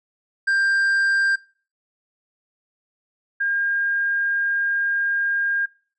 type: tone pair in turn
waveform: triangle / sine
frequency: 1588 / 1612 Hz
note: G6 / G6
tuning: +22 / +48 cents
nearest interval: unison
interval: 26 cents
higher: second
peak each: -15 / -19 dBFS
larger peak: first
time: 0.47-1.36 / 3.4-5.66 s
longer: second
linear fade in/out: 10 ms
effects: noise-tail reverb RT60 0.4 s tail -22 dB re dry + resampled to 22050 Hz